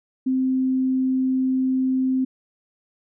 sine tone, 260.3 Hz, C4, 9 cents flat, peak -18 dBFS, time 0.26-2.25 s, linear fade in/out 10 ms, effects none

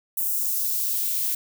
violet noise with high-pass filter sweep, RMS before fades -25 dBFS, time 0.17-1.35 s, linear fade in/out 5 ms, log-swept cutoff 9000 to 1700 Hz, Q 1, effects none

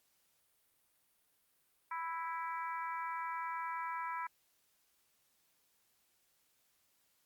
harmonic tone, 329.6 Hz, E4, in tune, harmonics 3 / 4 / 5 / 6 / 7, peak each -39 / -44 / -48 / -50 / -51 dBFS, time 1.91-4.27 s, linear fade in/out 5 ms, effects white hiss -75 dBFS RMS until 7.25 s + Opus 48 kbps

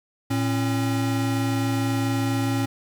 square tone pair together, 113.1 / 272 Hz, A2 / C#4, +48 / -33 cents, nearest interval octave + minor third, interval 1519 cents, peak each -25 dBFS, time 0.3-2.66 s, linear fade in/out 10 ms, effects 10-bit

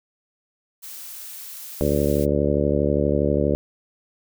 blue noise, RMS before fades -37 dBFS, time 0.82-2.26 s, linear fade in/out 20 ms
harmonic tone, 72.4 Hz, D2, 24 cents flat, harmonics 1 / 2 / 3 / 4 / 5 / 6 / 7 / 8, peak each -26 / -26 / -26 / -26 / -26 / -26 / -26 / -26 dBFS, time 1.81-3.55 s, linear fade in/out 0 ms
effects none

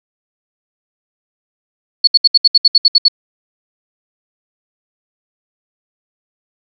sine tone bursts, 4401 Hz, C#8, 13 cents flat, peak -4 dBFS, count 11, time 2.04-3.083 s, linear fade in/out 5 ms, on 33 ms, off 68 ms, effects none

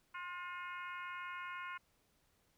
harmonic tone with a mistuned harmonic, 357.7 Hz, F4, 41 cents sharp, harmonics 3 / 4 / 5 / 6 / 7 / 8, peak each -46 / -47 / -55 / -51 / -55 / -59 dBFS, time 0.14-1.78 s, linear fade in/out 10 ms, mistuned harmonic 3, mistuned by -26 cents, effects pink hiss -75 dBFS RMS until 2.57 s

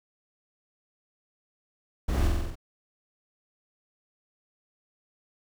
brown noise with echo, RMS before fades -27 dBFS, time 2.08-2.28 s, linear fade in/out 10 ms, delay 46 ms, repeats 6, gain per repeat -2 dB, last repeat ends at 2.556 s, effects none

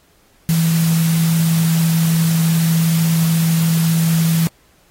sine tone in noise, 164 Hz, E3, 9 cents flat, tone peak -12 dBFS, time 0.49-4.47 s, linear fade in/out 0 ms, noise white, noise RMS -26 dBFS, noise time 0.49-4.47 s, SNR +11 dB, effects pink hiss -55 dBFS RMS until 4.9 s + AAC 48 kbps

